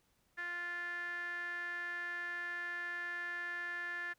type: tone with band-pass filter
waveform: sawtooth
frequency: 349.2 Hz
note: F4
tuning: in tune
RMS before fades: -41 dBFS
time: 0.37-4.14 s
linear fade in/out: 20 ms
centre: 1700 Hz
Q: 9.3
effects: pink hiss -75 dBFS RMS until 4.18 s